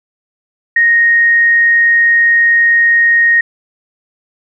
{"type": "tone", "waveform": "sine", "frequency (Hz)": 1864.7, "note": "A#6", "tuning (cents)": 0, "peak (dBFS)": -6, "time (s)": [0.76, 3.41], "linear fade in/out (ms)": 5, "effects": []}